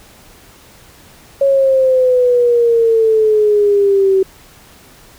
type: exponential sweep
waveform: sine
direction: down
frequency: 554.4 to 380 Hz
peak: -8 dBFS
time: 1.41-4.23 s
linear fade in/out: 5 ms
effects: pink hiss -43 dBFS RMS until 5.18 s